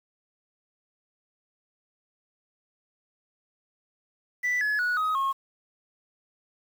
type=tone with pitch steps; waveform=sine; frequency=1977 / 1701.3 / 1464.1 / 1259.9 / 1084.2 Hz; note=B6 / G#6 / F#6 / D#6 / C#6; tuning=+1 / +41 / -19 / +21 / -39 cents; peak=-21 dBFS; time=4.43-5.33 s; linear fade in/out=20 ms; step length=180 ms; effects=tanh soft clip ceiling -22 dBFS + 8-bit